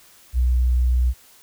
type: tone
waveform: sine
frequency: 61.8 Hz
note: B1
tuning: 2 cents sharp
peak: -15 dBFS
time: 0.33-1.14 s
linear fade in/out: 50 ms
effects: white hiss -51 dBFS RMS until 1.42 s